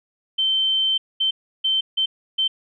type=tone bursts at uneven times; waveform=sine; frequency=3100 Hz; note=G7; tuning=20 cents flat; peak=-17 dBFS; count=5; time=0.38-0.98 / 1.2-1.31 / 1.64-1.81 / 1.97-2.06 / 2.38-2.48 s; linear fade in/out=10 ms; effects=none